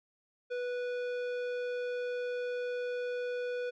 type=tone with tanh clipping; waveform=sine; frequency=491.9 Hz; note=B4; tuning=7 cents flat; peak=-35 dBFS; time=0.5-3.71 s; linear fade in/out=20 ms; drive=14 dB; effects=none